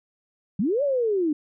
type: linear two-way sweep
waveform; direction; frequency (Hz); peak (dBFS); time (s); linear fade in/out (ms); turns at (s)
sine; up then down; 166.9 to 588 to 287.5; -20; 0.59-1.33; 5; 0.83
effects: none